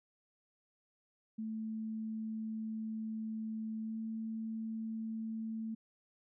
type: tone with pitch glide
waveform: sine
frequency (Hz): 220 to 222.4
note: A3 to A3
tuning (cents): 0 to +19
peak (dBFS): -37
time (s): 1.38-5.75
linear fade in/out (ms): 10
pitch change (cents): +19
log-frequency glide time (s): 3.82-3.97
effects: none